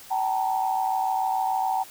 sine tone cluster, 766 / 879 / 946 Hz, G5 / A5 / A#5, -40 / -2 / +25 cents, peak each -24 / -28 / -31 dBFS, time 0.1-1.84 s, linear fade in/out 20 ms, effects white hiss -46 dBFS RMS until 1.9 s

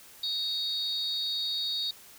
sine tone cluster, 3766 / 4404 / 4634 Hz, A#7 / C#8 / D8, +17 / -12 / -24 cents, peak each -30 / -36 / -37 dBFS, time 0.23-1.91 s, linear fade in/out 5 ms, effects white hiss -52 dBFS RMS until 2.18 s

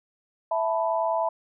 sine chord, E suspended fourth, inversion none, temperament just, 659.3 / 879 / 988.9 Hz, E5 / A5 / B5, 0 / -2 / +2 cents, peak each -25 / -28 / -28 dBFS, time 0.51-1.29 s, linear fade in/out 5 ms, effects none

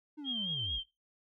triangle linear sweep, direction down, 309.5 to 38.36 Hz, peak -38 dBFS, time 0.17-0.8 s, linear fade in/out 20 ms
sine tone with vibrato, 3189 Hz, G7, 29 cents sharp, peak -33 dBFS, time 0.24-0.84 s, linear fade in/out 50 ms, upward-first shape sine, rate 4.6 Hz, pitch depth 43 cents each way
effects noise-tail reverb RT60 0.2 s tail -18 dB re dry

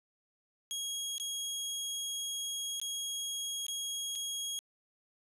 20% pulse tone with dropouts, 3292 Hz, G#7, 16 cents flat, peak -30 dBFS, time 0.71-4.59 s, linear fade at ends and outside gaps 0 ms, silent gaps 1.181-1.199 / 2.8-2.815 / 3.666-3.683 / 4.153-4.157 s, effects resampled to 32000 Hz

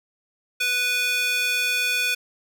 square tone with high-pass filter, 493.9 Hz, B4, in tune, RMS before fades -23 dBFS, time 0.6-2.15 s, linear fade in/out 10 ms, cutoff 2200 Hz, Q 2.7, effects none

